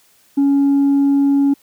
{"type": "tone with tanh clipping", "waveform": "triangle", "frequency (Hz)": 279.4, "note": "C#4", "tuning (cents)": 14, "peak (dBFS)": -11, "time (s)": [0.37, 1.54], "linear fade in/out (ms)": 10, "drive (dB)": 6, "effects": ["white hiss -54 dBFS RMS until 1.62 s", "high-pass 60 Hz 12 dB/octave"]}